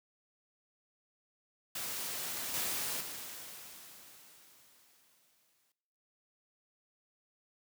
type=noise; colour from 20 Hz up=white; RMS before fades=-39 dBFS; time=1.75-3.01 s; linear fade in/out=5 ms
type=noise with exponential decay; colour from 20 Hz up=white; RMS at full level=-36 dBFS; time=2.54-5.72 s; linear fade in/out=1 ms; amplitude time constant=690 ms
effects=noise-tail reverb RT60 0.9 s tail -18 dB re dry + high-pass 100 Hz 12 dB/octave